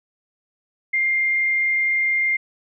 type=tone with frequency modulation; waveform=sine; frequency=2109 Hz; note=C7; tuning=13 cents sharp; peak=-17 dBFS; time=0.93-2.37 s; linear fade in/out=10 ms; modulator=30.7 Hz; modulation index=0.29; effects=none